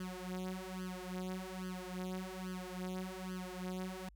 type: tone with flanger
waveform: sawtooth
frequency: 184.7 Hz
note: F#3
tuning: 3 cents flat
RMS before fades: -43 dBFS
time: 0-4.09 s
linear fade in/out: 5 ms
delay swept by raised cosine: 0.64 to 5.74 ms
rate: 1.2 Hz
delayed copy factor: +0.95
effects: added 50 Hz sine -58 dBFS peak until 4.15 s